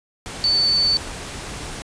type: tone in noise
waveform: sine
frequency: 4510 Hz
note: C#8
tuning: 29 cents sharp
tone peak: -15 dBFS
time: 0.44-0.97 s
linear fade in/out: 0 ms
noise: pink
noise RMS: -32 dBFS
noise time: 0.26-1.82 s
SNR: +14 dB
effects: resampled to 22050 Hz